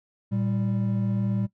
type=tone pair together; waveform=triangle; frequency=114.73 / 196 Hz; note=A#2 / G3; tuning=-27 / 0 cents; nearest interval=major sixth; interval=927 cents; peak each=-24 dBFS; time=0.31-1.47 s; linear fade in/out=20 ms; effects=noise-tail reverb RT60 0.1 s tail -18 dB re dry